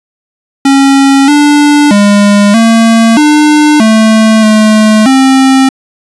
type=tone with pitch steps; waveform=square; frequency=273.8 / 292.8 / 203.7 / 227.2 / 300.3 / 220 / 215.8 / 265.6 Hz; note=C#4 / D4 / G#3 / A#3 / D4 / A3 / A3 / C4; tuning=-21 / -5 / -33 / -44 / +39 / 0 / -33 / +26 cents; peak=-3 dBFS; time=0.65-5.69 s; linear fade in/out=5 ms; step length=630 ms; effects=resampled to 24000 Hz